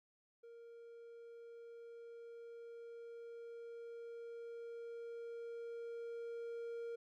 triangle tone with level ramp, 466.4 Hz, A#4, 1 cent sharp, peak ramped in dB -52 to -40 dBFS, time 0.43-6.96 s, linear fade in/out 10 ms, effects none

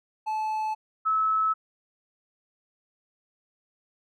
triangle / sine tone pair in turn, 867 / 1299 Hz, A5 / E6, -26 / -26 cents, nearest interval perfect fifth, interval 700 cents, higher second, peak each -24 / -21 dBFS, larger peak second, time 0.26-0.75 / 1.05-1.54 s, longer neither, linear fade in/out 20 ms, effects none

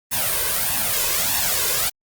white noise with flanger, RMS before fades -21 dBFS, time 0.11-1.9 s, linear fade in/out 20 ms, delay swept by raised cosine 1.1 to 2 ms, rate 1.6 Hz, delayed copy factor +0.8, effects Opus 32 kbps

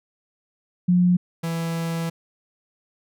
sine / 45% pulse tone pair in turn, 178.6 / 165.73 Hz, F3 / E3, +39 / +10 cents, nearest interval minor second, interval 129 cents, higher first, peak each -14 / -24 dBFS, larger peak first, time 0.88-1.17 / 1.43-2.1 s, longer second, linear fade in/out 10 ms, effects none

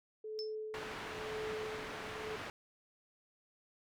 sine tone with tremolo, 432.8 Hz, A4, 29 cents flat, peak -38 dBFS, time 0.24-2.36 s, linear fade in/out 5 ms, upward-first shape sine, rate 1 Hz, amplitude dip 80%
sine tone with exponential decay, 5274 Hz, E8, in tune, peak -37 dBFS, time 0.39-0.55 s, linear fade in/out 0 ms, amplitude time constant 34 ms
white low-pass noise, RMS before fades -45 dBFS, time 0.74-2.5 s, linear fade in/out 0 ms, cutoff 2000 Hz, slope 12 dB/octave
effects none

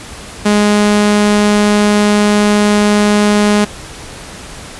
sawtooth tone, 207.8 Hz, G#3, 1 cent sharp, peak -4 dBFS, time 0.45-3.65 s, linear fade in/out 10 ms, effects pink hiss -30 dBFS RMS until 4.79 s + resampled to 24000 Hz

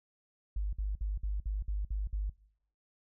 sine tone bursts, 50.5 Hz, G#1, 48 cents flat, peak -30 dBFS, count 8, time 0.56-2.298 s, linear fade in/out 5 ms, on 170 ms, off 54 ms, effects noise-tail reverb RT60 0.8 s tail -24 dB re dry

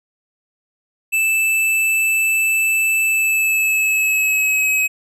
square tone with pitch glide, 2637 to 2549 Hz, E7 to D#7, 0 to +41 cents, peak -15 dBFS, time 1.12-4.88 s, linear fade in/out 20 ms, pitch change -59 cents, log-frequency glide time 3.05-4.71 s, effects none

